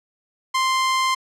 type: tone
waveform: sawtooth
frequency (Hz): 1046.5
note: C6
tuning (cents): 0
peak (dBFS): -14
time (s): 0.54-1.15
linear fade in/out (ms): 10
effects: low-pass 8000 Hz 12 dB/octave